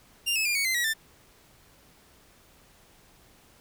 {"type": "tone with pitch steps", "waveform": "sawtooth", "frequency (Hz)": [2794, 2592, 2404, 2230, 2069, 1919.4, 1780.6], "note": ["F7", "E7", "D7", "C#7", "C7", "B6", "A6"], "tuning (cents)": [0, -30, 40, 10, -20, -50, 20], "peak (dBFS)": -21, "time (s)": [0.26, 0.939], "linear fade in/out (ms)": 20, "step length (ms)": 97, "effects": ["pink hiss -58 dBFS RMS until 3.6 s"]}